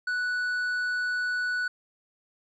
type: tone with tanh clipping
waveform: sine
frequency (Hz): 1480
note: F#6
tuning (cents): 0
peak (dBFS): -27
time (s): 0.07-1.68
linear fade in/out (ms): 5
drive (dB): 6
effects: none